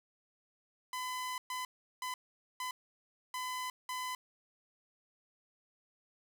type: tone bursts at uneven times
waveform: sawtooth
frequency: 1010 Hz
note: B5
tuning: 39 cents sharp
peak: -33 dBFS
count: 6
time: 0.93-1.38 / 1.5-1.65 / 2.02-2.14 / 2.6-2.71 / 3.34-3.7 / 3.89-4.15 s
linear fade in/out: 2 ms
effects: none